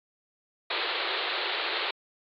white band-pass noise, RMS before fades -30 dBFS, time 0.7-1.91 s, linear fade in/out 5 ms, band 330 to 4300 Hz, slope 96 dB/octave, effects MP3 96 kbps

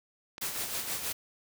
clicks, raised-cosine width 0.2 ms, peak -24 dBFS, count 2, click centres 0.381 / 0.563 s
white noise with tremolo, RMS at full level -33 dBFS, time 0.41-1.13 s, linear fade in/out 10 ms, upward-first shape sine, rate 6.3 Hz, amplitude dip 50%
effects none

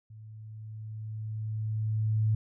sine tone with level ramp, 108.8 Hz, A2, 19 cents flat, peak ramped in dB -45 to -22 dBFS, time 0.1-2.35 s, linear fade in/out 5 ms, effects none

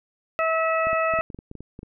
harmonic tone, 648 Hz, E5, 30 cents flat, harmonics 1 / 2 / 3 / 4, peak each -23 / -24 / -30 / -30 dBFS, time 0.39-1.21 s, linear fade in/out 0 ms
clicks, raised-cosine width 3 ms, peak -25 dBFS, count 12, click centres 0.87 / 0.931 / 1.138 / 1.189 / 1.302 / 1.346 / 1.389 / 1.514 / 1.553 / 1.606 / 1.791 / 1.831 s
effects none

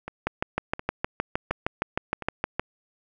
two click trains, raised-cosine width 0.5 ms, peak -19 / -9 dBFS, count 4 / 16, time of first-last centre 0.08-2.223 / 0.27-2.596 s, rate 1.4 / 6.45 Hz, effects none

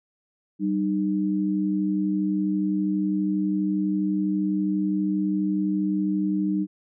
sine tone pair together, 193.2 / 305.4 Hz, G3 / D#4, -25 / -32 cents, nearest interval minor sixth, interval 793 cents, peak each -24 dBFS, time 0.59-6.67 s, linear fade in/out 50 ms, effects none

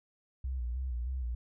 sine tone with vibrato, 62.2 Hz, B1, 13 cents sharp, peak -32 dBFS, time 0.44-1.35 s, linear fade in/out 5 ms, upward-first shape square, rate 3.2 Hz, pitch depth 73 cents each way, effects none

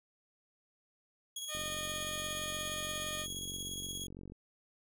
20% pulse tone with tremolo, 3322 Hz, G#7, in tune, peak -33 dBFS, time 1.36-4.07 s, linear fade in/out 5 ms, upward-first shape square, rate 17 Hz, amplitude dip 35%
10% pulse tone, 612 Hz, D#5, 29 cents flat, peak -31 dBFS, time 1.48-3.27 s, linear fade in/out 50 ms
click train, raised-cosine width 3 ms, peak -35 dBFS, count 129, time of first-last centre 1.55-4.321 s, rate 46.2 Hz
effects none

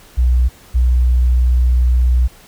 sine tone pair in turn, 61.74 / 61.74 Hz, B1 / B1, 0 / 0 cents, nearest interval unison, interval 0 cents, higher neither, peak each -8 dBFS, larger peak neither, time 0.17-0.49 / 0.74-2.28 s, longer second, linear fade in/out 20 ms, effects tanh soft clip ceiling -6 dBFS + pink hiss -44 dBFS RMS until 2.47 s

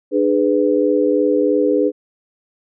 sine chord, G# diminished, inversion second, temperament just, 299 / 415.3 / 498.4 Hz, D4 / G#4 / B4, +31 / 0 / +16 cents, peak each -17 dBFS, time 0.11-1.92 s, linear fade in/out 50 ms, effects none

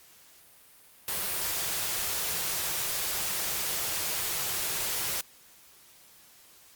white band-stop noise, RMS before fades -31 dBFS, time 1.08-5.21 s, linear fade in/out 2 ms, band 210 to 310 Hz, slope 96 dB/octave, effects white hiss -56 dBFS RMS until 6.75 s + Opus 48 kbps

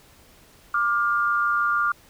sine tone pair together, 1184 / 1410.2 Hz, D6 / F6, +14 / +16 cents, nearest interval minor third, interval 302 cents, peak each -22 dBFS, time 0.74-1.92 s, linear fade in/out 5 ms, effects pink hiss -53 dBFS RMS until 2.09 s

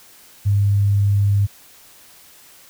sine tone, 100.8 Hz, G2, 49 cents sharp, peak -13 dBFS, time 0.45-1.47 s, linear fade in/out 20 ms, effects white hiss -47 dBFS RMS until 2.69 s

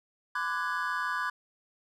triangle chord, G# half-diminished seventh, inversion first, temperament equal with one note detuned, 1007.9 / 1174.7 / 1480 / 1661.2 Hz, B5 / D6 / F#6 / G#6, +35 / 0 / 0 / 0 cents, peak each -33 dBFS, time 0.35-1.3 s, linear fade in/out 5 ms, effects none

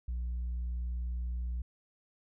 sine tone with tanh clipping, 60.4 Hz, B1, 38 cents flat, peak -33 dBFS, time 0.08-1.62 s, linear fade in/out 5 ms, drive 1 dB, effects none

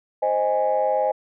sine chord, Ab major, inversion first, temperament equal with one note detuned, 523.3 / 622.3 / 825.3 Hz, C5 / Eb5 / Ab5, 0 / 0 / -11 cents, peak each -22 dBFS, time 0.22-1.12 s, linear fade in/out 10 ms, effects tanh soft clip ceiling -11 dBFS

